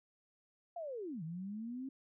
sine linear two-way sweep, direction down then up, 710 to 154 to 271.8 Hz, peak -40 dBFS, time 0.76-1.89 s, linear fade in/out 5 ms, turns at 1.23 s, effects none

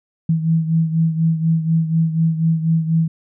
sine beating tone pair, 161.8 / 165.9 Hz, E3 / E3, -32 / +11 cents, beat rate 4.1 Hz, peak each -15 / -21 dBFS, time 0.29-3.08 s, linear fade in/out 5 ms, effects none

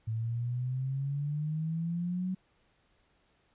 sine exponential sweep, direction up, 110 to 187.9 Hz, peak -30 dBFS, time 0.07-2.35 s, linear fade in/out 10 ms, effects pink hiss -70 dBFS RMS until 3.54 s + resampled to 8000 Hz

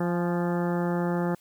harmonic tone with a mistuned harmonic, 174.61 Hz, F3, in tune, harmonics 1 / 2 / 3 / 4 / 5 / 6 / 7 / 8 / 9 / 10, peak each -26 / -30 / -33 / -38 / -36 / -44 / -41 / -43 / -46 / -44 dBFS, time 0-1.35 s, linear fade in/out 5 ms, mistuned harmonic 5, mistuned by -30 cents, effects white hiss -61 dBFS RMS until 1.4 s

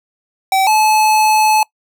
square tone pair in turn, 768 / 862.1 Hz, G5 / A5, -36 / -36 cents, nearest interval major second, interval 200 cents, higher second, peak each -11 / -10 dBFS, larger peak second, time 0.52-0.67 / 0.67-1.63 s, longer second, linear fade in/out 2 ms, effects noise-tail reverb RT60 0.1 s tail -24 dB re dry

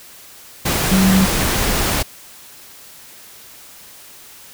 sine tone in noise, 190 Hz, F#3, 46 cents sharp, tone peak -11 dBFS, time 0.91-1.26 s, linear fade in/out 10 ms, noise pink, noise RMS -18 dBFS, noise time 0.65-2.03 s, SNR +4 dB, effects white hiss -41 dBFS RMS until 4.53 s

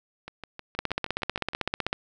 two click trains, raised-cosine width 0.3 ms, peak -22 / -10 dBFS, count 9 / 19, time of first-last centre 0.28-1.534 / 0.79-1.929 s, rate 6.38 / 15.8 Hz, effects none

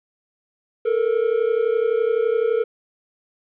triangle tone pair together, 440 / 471.8 Hz, A4 / A#4, 0 / +21 cents, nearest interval minor second, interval 121 cents, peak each -18 dBFS, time 0.85-2.64 s, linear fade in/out 10 ms, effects resampled to 8000 Hz + 9-bit

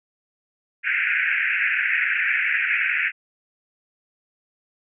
pink band-pass noise, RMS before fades -22 dBFS, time 0.83-3.12 s, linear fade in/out 50 ms, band 1500 to 2600 Hz, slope 96 dB/octave, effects none

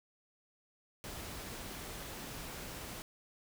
pink noise, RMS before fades -45 dBFS, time 1.04-3.02 s, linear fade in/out 0 ms, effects none

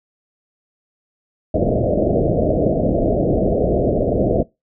white low-pass noise, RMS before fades -17 dBFS, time 1.54-4.43 s, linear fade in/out 5 ms, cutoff 670 Hz, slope 96 dB/octave, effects noise-tail reverb RT60 0.2 s tail -21 dB re dry

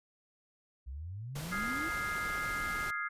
sine exponential sweep, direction up, 60.7 to 345.7 Hz, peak -39 dBFS, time 0.86-1.9 s, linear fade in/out 20 ms
pink noise, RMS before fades -43 dBFS, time 1.35-2.91 s, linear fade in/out 10 ms
sine chord, F minor seventh, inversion third, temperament equal, 1244.5 / 1396.9 / 1661.2 / 2093 Hz, Eb6 / F6 / Ab6 / C7, 0 / 0 / 0 / 0 cents, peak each -39 dBFS, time 1.51-3.09 s, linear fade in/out 20 ms
effects resampled to 32000 Hz

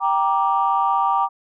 sine chord, G minor, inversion none, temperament just, 784 / 940.8 / 1176 Hz, G5 / Bb5 / D6, 0 / +16 / +2 cents, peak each -20 dBFS, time 0-1.29 s, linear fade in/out 50 ms, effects tanh soft clip ceiling -7 dBFS

